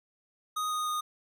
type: tone with pitch steps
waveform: square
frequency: 1246 / 1238.8 / 1231.7 Hz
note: D#6 / D#6 / D#6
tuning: +2 / -8 / -18 cents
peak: -30 dBFS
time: 0.56-1.01 s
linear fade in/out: 10 ms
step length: 150 ms
effects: none